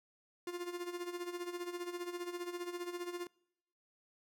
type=tone with tremolo; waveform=45% pulse; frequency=351.6 Hz; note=F4; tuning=12 cents sharp; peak=-37 dBFS; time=0.47-3.27 s; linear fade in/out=2 ms; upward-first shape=sine; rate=15 Hz; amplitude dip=70%; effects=noise-tail reverb RT60 0.8 s tail -26 dB re dry